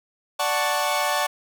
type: chord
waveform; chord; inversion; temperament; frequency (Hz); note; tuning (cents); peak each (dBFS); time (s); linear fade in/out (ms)
sawtooth; D major seventh; none; equal; 587.3 / 740 / 880 / 1108.7; D5 / F#5 / A5 / C#6; 0 / 0 / 0 / 0; -23; 0.39-1.27; 10
effects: none